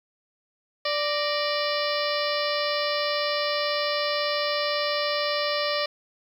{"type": "harmonic tone with a mistuned harmonic", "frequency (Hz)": 587.3, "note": "D5", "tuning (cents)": 0, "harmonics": [1, 2, 3, 4, 5, 6, 7, 8, 9], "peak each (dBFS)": [-27, -31, -33, -35, -35, -37, -34, -34, -35], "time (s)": [0.85, 5.86], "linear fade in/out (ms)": 5, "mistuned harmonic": 3, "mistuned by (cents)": 92, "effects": ["9-bit"]}